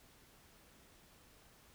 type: silence
effects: pink hiss -64 dBFS RMS until 1.74 s